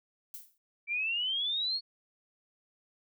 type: noise with exponential decay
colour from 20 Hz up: violet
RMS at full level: -40 dBFS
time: 0.34-0.58 s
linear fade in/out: 1 ms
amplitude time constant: 52 ms
type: exponential sweep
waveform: sine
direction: up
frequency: 2316 to 4394 Hz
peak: -29 dBFS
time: 0.87-1.81 s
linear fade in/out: 50 ms
effects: none